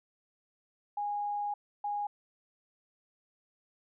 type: tone bursts at uneven times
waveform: sine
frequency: 823 Hz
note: G#5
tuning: 16 cents flat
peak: -31 dBFS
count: 2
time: 0.97-1.54 / 1.84-2.07 s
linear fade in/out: 5 ms
effects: none